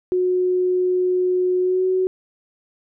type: tone with pitch glide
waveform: sine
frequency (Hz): 364.8 to 372.5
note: F#4 to F#4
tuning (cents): -24 to +12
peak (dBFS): -16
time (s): 0.12-2.07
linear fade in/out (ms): 0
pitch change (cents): +36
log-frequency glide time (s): 1.6-1.85
effects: none